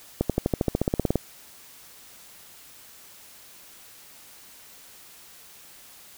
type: accelerating click train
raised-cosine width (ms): 2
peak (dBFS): -8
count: 15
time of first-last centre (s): 0.21-1.157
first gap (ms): 87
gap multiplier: 0.96
effects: white hiss -49 dBFS RMS until 6.17 s